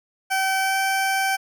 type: tone with pitch glide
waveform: 20% pulse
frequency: 768 to 773.3 Hz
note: G5 to G5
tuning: -36 to -24 cents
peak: -15 dBFS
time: 0.3-1.37 s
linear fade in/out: 20 ms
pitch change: +12 cents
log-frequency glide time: 0.6-0.77 s
effects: none